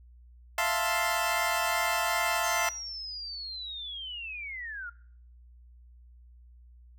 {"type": "chord", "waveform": "20% pulse", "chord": "F major seventh", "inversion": "third", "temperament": "equal", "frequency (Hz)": [659.3, 698.5, 880, 1046.5], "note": ["E5", "F5", "A5", "C6"], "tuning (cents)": [0, 0, 0, 0], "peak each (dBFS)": -27, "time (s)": [0.58, 2.69], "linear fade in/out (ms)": 2}
{"type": "linear sweep", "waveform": "sine", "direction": "down", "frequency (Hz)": [6370, 1370], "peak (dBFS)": -36, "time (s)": [2.43, 4.9], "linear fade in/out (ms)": 10}
{"effects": ["noise-tail reverb RT60 0.6 s tail -22 dB re dry", "added 60 Hz sine -51 dBFS peak until 6.98 s"]}